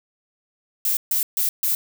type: noise bursts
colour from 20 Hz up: violet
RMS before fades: -21 dBFS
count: 4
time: 0.85-1.75 s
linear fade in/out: 2 ms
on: 120 ms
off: 140 ms
effects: none